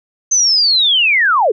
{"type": "linear sweep", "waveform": "sine", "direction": "down", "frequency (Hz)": [6272, 370], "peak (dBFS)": -9, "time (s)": [0.31, 1.52], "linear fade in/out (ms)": 10, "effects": []}